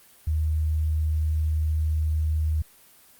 sine tone, 77.78 Hz, D#2, in tune, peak -21 dBFS, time 0.27-2.62 s, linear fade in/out 5 ms, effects white hiss -54 dBFS RMS until 3.19 s + Opus 32 kbps

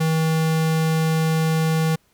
square tone, 160 Hz, D#3, 49 cents sharp, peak -18 dBFS, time 0-1.96 s, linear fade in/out 10 ms, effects pink hiss -62 dBFS RMS until 2.13 s

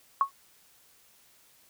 sine tone with exponential decay, 1102 Hz, C#6, 11 cents flat, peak -16 dBFS, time 0.21-0.31 s, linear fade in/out 1 ms, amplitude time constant 20 ms, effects white hiss -61 dBFS RMS until 1.69 s

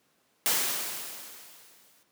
white noise with exponential decay, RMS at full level -24 dBFS, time 0.46-2.03 s, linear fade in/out 0 ms, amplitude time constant 340 ms, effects pink hiss -69 dBFS RMS until 2.11 s + high-pass 200 Hz 12 dB/octave

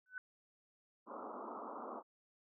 sine tone with exponential growth, 1500 Hz, F#6, 23 cents sharp, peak -38 dBFS, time 0.06-0.18 s, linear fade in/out 1 ms, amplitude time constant 25 ms
white band-pass noise, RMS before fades -47 dBFS, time 1.06-2.03 s, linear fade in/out 50 ms, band 210 to 1300 Hz, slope 96 dB/octave
effects none

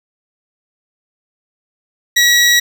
20% pulse tone, 1921 Hz, B6, 48 cents flat, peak -3 dBFS, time 2.16-2.6 s, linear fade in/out 10 ms, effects none

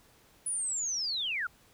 sine linear sweep, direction down, 10000 to 1318.5 Hz, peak -30 dBFS, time 0.46-1.47 s, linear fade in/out 5 ms, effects pink hiss -62 dBFS RMS until 1.73 s

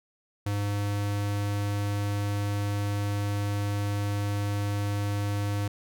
square tone, 102 Hz, G#2, 31 cents flat, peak -27 dBFS, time 0.46-5.68 s, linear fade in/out 5 ms, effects none

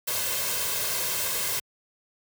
white noise with comb filter, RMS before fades -28 dBFS, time 0.07-1.6 s, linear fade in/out 10 ms, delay 1.9 ms, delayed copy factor +0.65, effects high-pass 80 Hz 12 dB/octave

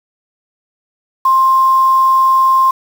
sine tone with quantisation, 1055 Hz, C6, 14 cents sharp, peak -7 dBFS, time 1.25-2.71 s, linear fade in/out 5 ms, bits 5, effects none

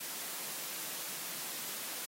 white high-pass noise, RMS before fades -41 dBFS, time 0-2.06 s, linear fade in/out 10 ms, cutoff 140 Hz, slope 96 dB/octave, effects AAC 48 kbps

